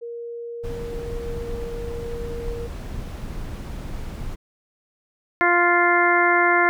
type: tone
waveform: sine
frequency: 470 Hz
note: A#4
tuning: 14 cents sharp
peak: -30 dBFS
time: 0.01-2.68 s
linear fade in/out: 20 ms
type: noise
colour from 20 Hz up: brown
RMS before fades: -31 dBFS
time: 0.63-4.36 s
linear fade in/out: 20 ms
type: harmonic tone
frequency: 349.2 Hz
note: F4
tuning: in tune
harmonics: 1 / 2 / 3 / 4 / 5 / 6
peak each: -22 / -22 / -22 / -22 / -22 / -22 dBFS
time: 5.41-6.69 s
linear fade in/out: 0 ms
effects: none